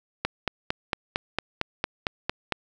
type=click train; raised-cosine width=0.3 ms; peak=-8 dBFS; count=11; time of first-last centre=0.25-2.523 s; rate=4.4 Hz; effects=none